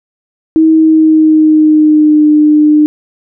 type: tone with pitch glide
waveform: sine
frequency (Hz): 318.9 to 301.7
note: D#4 to D4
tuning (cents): +43 to +47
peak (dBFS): -3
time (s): 0.56-2.86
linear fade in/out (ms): 0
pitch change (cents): -96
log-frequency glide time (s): 0.71-2.27
effects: none